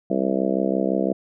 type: harmonic tone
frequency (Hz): 65.9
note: C2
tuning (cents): +13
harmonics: 3 / 4 / 5 / 6 / 7 / 8 / 9 / 10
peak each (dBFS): -25 / -27 / -26 / -30 / -28 / -28 / -30 / -29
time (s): 0.1-1.13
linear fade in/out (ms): 5
effects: none